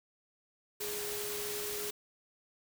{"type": "tone in noise", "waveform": "sine", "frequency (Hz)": 415.3, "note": "G#4", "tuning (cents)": 0, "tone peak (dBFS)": -40, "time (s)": [0.8, 1.91], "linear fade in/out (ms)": 10, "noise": "white", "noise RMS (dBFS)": -39, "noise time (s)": [0.8, 1.91], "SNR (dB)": -4, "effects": []}